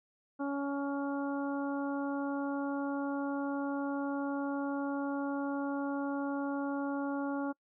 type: harmonic tone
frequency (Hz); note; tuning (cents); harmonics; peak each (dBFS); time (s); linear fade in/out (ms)
280.5; C#4; +21; 1 / 2 / 3 / 4 / 5; -33 / -40 / -42 / -45 / -45; 0.39-7.53; 20
effects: noise-tail reverb RT60 0.1 s tail -25 dB re dry